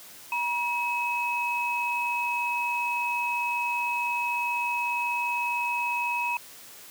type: tone pair together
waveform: sine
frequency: 959 / 2563 Hz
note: A#5 / E7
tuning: +49 / -49 cents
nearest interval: octave + perfect fourth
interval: 1702 cents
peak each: -28 dBFS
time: 0.32-6.37 s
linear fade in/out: 2 ms
effects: white hiss -47 dBFS RMS until 6.9 s + high-pass 100 Hz 12 dB/octave